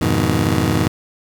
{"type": "chord", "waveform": "20% pulse", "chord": "F half-diminished seventh", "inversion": "none", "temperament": "just", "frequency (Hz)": [87.31, 104.77, 125.72, 157.15], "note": ["F2", "Ab2", "Cb3", "Eb3"], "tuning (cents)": [0, 16, 31, 18], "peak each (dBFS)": -16, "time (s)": [0.01, 0.88], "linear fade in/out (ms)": 5, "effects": []}